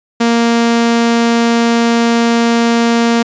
sawtooth tone, 233.1 Hz, A#3, in tune, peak -5 dBFS, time 0.2-3.23 s, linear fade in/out 10 ms, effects resampled to 16000 Hz

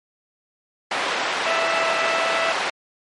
pink band-pass noise, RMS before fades -24 dBFS, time 0.91-2.7 s, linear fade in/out 5 ms, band 640 to 3200 Hz, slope 12 dB/octave
harmonic tone, 660 Hz, E5, 2 cents sharp, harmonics 1 / 2 / 3 / 4, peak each -24 / -27 / -29 / -30 dBFS, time 1.46-2.52 s, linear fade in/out 2 ms
effects MP3 48 kbps

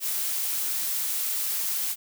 blue noise, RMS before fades -28 dBFS, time 0-1.96 s, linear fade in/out 50 ms, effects none

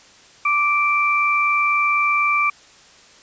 sine tone pair together, 1172 / 2344 Hz, D6 / D7, -4 / -4 cents, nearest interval octave, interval 1200 cents, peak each -18 dBFS, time 0.45-2.5 s, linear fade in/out 5 ms, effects white hiss -48 dBFS RMS until 3.22 s + resampled to 16000 Hz

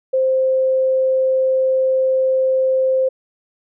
sine tone, 523.3 Hz, C5, in tune, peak -13 dBFS, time 0.13-3.09 s, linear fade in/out 10 ms, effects none

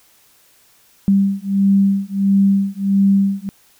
sine beating tone pair, 196.1 / 197.6 Hz, G3 / G3, +1 / +14 cents, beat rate 1.5 Hz, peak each -15 dBFS, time 1.08-3.49 s, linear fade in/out 0 ms, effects white hiss -53 dBFS RMS until 3.79 s

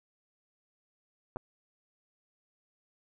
clicks, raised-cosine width 1 ms, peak -23 dBFS, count 2, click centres 1.361 / 1.369 s, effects none

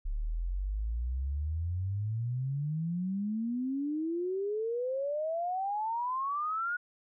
sine exponential sweep, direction up, 34.72 to 1464 Hz, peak -30 dBFS, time 0.05-6.77 s, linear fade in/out 10 ms, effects none

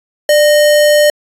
sine tone with sample-and-hold, 594 Hz, D5, 20 cents sharp, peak -5 dBFS, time 0.29-1.1 s, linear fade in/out 2 ms, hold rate 2450 Hz, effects resampled to 32000 Hz

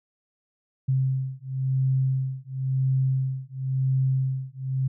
sine beating tone pair, 131.7 / 132.66 Hz, C3 / C3, +12 / +24 cents, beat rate 0.96 Hz, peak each -25 dBFS, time 0.88-4.88 s, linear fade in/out 10 ms, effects none

